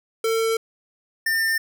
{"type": "tone pair in turn", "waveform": "square", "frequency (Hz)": [450.4, 1801.6], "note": ["A4", "A6"], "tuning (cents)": [40, 40], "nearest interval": "2 octaves", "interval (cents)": 2400, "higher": "second", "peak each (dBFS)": -20, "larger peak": "neither", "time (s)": [[0.24, 0.57], [1.26, 1.58]], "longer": "first", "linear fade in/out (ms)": 5, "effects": []}